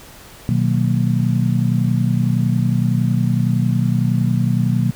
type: chord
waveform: sine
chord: B major seventh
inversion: none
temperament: just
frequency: 123.47 / 154.34 / 185.21 / 231.5 Hz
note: B2 / D#3 / F#3 / A#3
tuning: 0 / -14 / +2 / -12 cents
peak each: -17 / -21 / -20 / -22 dBFS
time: 0.49-4.91 s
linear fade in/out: 0 ms
effects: pink hiss -41 dBFS RMS until 4.95 s